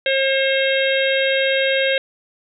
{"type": "harmonic tone", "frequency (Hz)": 537, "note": "C5", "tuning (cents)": 45, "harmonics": [1, 3, 4, 5, 6, 7], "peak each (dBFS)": [-18, -23, -24, -25, -26, -26], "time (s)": [0.06, 1.98], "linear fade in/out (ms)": 2, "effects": []}